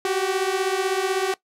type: beating tone pair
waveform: sawtooth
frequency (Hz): 372.2 / 388.2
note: F#4 / G4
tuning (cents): +10 / -17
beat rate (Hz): 16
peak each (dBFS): -20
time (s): 0.05-1.34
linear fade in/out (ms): 2
effects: noise-tail reverb RT60 0.1 s tail -19 dB re dry + low-pass 11000 Hz 12 dB/octave